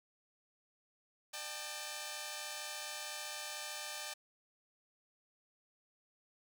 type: chord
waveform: 5% pulse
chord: D suspended fourth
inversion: none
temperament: equal with one note detuned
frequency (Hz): 601.4 / 784 / 880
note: D5 / G5 / A5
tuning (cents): +41 / 0 / 0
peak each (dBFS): -34 / -35 / -35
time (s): 1.33-4.14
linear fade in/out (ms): 10
effects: none